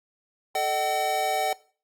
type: tone cluster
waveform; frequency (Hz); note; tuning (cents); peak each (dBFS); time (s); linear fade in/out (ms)
square; 438.1 / 609 / 759; A4 / D#5 / F#5; -7 / -37 / +44; -34 / -31 / -26; 0.55-1.53; 2
effects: noise-tail reverb RT60 0.4 s tail -20 dB re dry + Opus 48 kbps